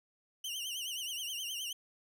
sawtooth tone with vibrato, 2960 Hz, F#7, in tune, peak -34 dBFS, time 0.44-1.73 s, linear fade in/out 5 ms, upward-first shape triangle, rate 9.5 Hz, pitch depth 140 cents each way, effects none

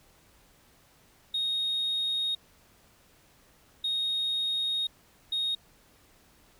sine tone bursts at uneven times, 3729 Hz, A#7, in tune, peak -25 dBFS, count 3, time 1.34-2.35 / 3.84-4.87 / 5.32-5.55 s, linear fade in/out 5 ms, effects tanh soft clip ceiling -24 dBFS + pink hiss -61 dBFS RMS until 6.59 s

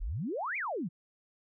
sine exponential two-way sweep, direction up then down, 32.79 to 2489 to 146 Hz, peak -32 dBFS, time 0-0.89 s, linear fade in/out 20 ms, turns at 0.57 s, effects none

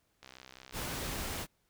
click train, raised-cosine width 0.2 ms, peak -32 dBFS, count 56, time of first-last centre 0.23-1.081 s, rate 64.6 Hz
pink noise, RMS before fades -38 dBFS, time 0.72-1.47 s, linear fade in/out 50 ms
effects pink hiss -75 dBFS RMS until 1.69 s

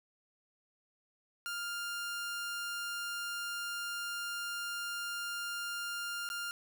sawtooth tone with dropouts, 1400 Hz, F6, 4 cents sharp, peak -33 dBFS, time 1.46-6.51 s, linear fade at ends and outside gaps 0 ms, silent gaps 6.29-6.301 s, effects none

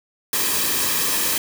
white noise with comb filter, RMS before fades -21 dBFS, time 0.33-1.38 s, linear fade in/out 2 ms, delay 1.4 ms, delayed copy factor -0.55, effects none

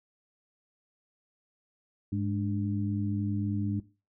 sine tone cluster, 102.7 / 206.4 / 295.7 Hz, G#2 / G#3 / D4, -19 / -10 / +12 cents, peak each -31 / -32 / -34 dBFS, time 2.12-3.8 s, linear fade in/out 5 ms, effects noise-tail reverb RT60 0.3 s tail -17 dB re dry

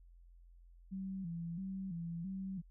sine tone with vibrato, 179.4 Hz, F3, 47 cents sharp, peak -39 dBFS, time 0.91-2.62 s, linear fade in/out 20 ms, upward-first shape square, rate 1.5 Hz, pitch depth 110 cents each way, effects added 43 Hz sine -57 dBFS peak until 2.7 s

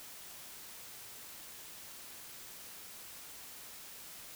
silence, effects white hiss -50 dBFS RMS until 4.35 s

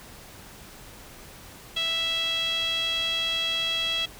sawtooth tone with band-pass filter, 659.3 Hz, E5, in tune, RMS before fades -27 dBFS, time 1.76-4.06 s, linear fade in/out 10 ms, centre 3200 Hz, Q 7.6, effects pink hiss -46 dBFS RMS until 4.19 s

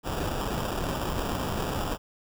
pink noise with sample-and-hold, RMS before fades -30 dBFS, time 0.03-1.98 s, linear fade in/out 50 ms, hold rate 2100 Hz, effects none

